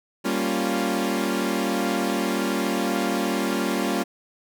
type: chord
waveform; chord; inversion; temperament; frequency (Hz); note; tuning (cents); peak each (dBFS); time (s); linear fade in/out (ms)
sawtooth; G half-diminished seventh; none; equal; 196 / 233.1 / 277.2 / 349.2; G3 / Bb3 / Db4 / F4; 0 / 0 / 0 / 0; -24; 0.24-4.04; 20
effects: none